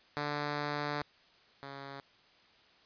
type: tone pair in turn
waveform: 5% pulse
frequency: 146.83 / 138.59 Hz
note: D3 / C#3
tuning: 0 / 0 cents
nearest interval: minor second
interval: 100 cents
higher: first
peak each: -22 / -32 dBFS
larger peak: first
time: 0.17-1.02 / 1.63-2 s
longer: first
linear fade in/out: 0 ms
effects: white hiss -63 dBFS RMS until 2.85 s + resampled to 11025 Hz